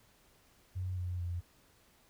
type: tone with pitch steps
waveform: sine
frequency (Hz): 92.1 / 89.69 / 87.33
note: F#2 / F2 / F2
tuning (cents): -7 / +47 / 0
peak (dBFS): -34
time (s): 0.75-1.41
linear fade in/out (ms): 20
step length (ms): 220
effects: pink hiss -66 dBFS RMS until 2.09 s